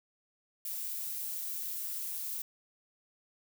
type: noise with amplitude modulation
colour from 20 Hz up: violet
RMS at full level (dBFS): -36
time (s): 0.65-2.42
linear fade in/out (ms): 2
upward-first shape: sine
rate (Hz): 169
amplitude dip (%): 40
effects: none